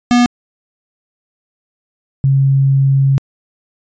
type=tone pair in turn; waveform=square / sine; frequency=242.9 / 136.32 Hz; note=B3 / C#3; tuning=-29 / -29 cents; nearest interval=minor seventh; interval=1000 cents; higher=first; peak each=-8 dBFS; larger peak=neither; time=0.11-0.26 / 2.24-3.18 s; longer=second; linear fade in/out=0 ms; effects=resampled to 16000 Hz